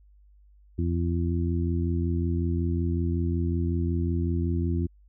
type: harmonic tone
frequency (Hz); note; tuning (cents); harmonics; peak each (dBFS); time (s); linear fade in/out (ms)
85.4; F2; -38; 1 / 2 / 3 / 4; -25 / -31 / -32 / -33; 0.78-4.87; 10
effects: added 50 Hz sine -53 dBFS peak until 5.08 s